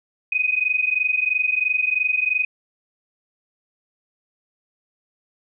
sine tone pair together, 2491 / 2514 Hz, D#7 / D#7, +1 / +17 cents, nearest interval unison, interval 16 cents, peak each -21 dBFS, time 0.32-2.45 s, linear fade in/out 5 ms, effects none

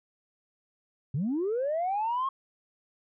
sine linear sweep, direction up, 121 to 1094 Hz, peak -25 dBFS, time 1.14-2.29 s, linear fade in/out 5 ms, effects tanh soft clip ceiling -23 dBFS

